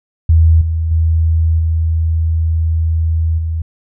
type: tone with level steps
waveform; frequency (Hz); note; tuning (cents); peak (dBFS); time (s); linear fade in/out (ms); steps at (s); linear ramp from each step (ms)
sine; 81.1; E2; -28; -5 / -13 / -9 / -11 / -15; 0.29-3.62; 5; 0.61 / 0.91 / 1.59 / 3.38; 5
effects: none